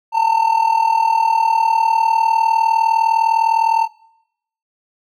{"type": "tone with amplitude modulation", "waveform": "triangle", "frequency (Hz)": 900, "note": "A5", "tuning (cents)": 39, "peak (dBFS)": -7, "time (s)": [0.12, 3.88], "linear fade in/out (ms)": 50, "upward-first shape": "sine", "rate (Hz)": 39.8, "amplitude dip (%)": 70, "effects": ["noise-tail reverb RT60 0.8 s tail -22 dB re dry"]}